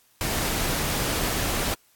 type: noise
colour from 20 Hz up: pink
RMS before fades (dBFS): -26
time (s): 0.21-1.74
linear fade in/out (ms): 0
effects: white hiss -61 dBFS RMS until 1.95 s + AAC 64 kbps